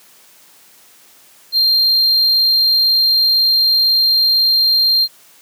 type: tone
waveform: triangle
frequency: 4186 Hz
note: C8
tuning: in tune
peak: -9 dBFS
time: 1.52-5.08 s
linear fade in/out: 50 ms
effects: white hiss -47 dBFS RMS until 5.41 s + high-pass 150 Hz 12 dB/octave